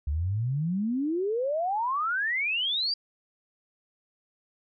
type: exponential sweep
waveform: sine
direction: up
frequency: 68.7 to 4836 Hz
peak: -25 dBFS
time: 0.07-2.94 s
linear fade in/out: 5 ms
effects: none